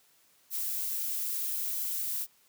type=noise; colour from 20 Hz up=violet; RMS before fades=-33 dBFS; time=0.5-2.27 s; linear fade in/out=50 ms; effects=white hiss -65 dBFS RMS until 2.48 s + high-pass 80 Hz 12 dB/octave